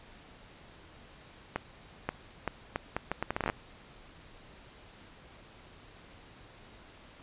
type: accelerating click train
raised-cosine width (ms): 0.5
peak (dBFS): -15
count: 15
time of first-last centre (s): 1.56-3.499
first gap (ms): 530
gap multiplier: 0.73
effects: pink hiss -54 dBFS RMS until 7.22 s + resampled to 8000 Hz